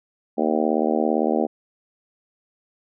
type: harmonic tone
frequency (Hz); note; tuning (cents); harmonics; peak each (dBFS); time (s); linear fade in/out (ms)
77.7; D#2; -2; 3 / 4 / 5 / 6 / 7 / 8 / 9 / 10; -24 / -25 / -26 / -27 / -27 / -28 / -29 / -29; 0.37-1.47; 20
effects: none